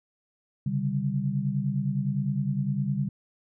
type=tone cluster; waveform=sine; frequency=135.1 / 144.9 / 196.7 Hz; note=C#3 / D3 / G3; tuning=-44 / -23 / +6 cents; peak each=-29 dBFS; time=0.66-3.09 s; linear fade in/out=5 ms; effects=none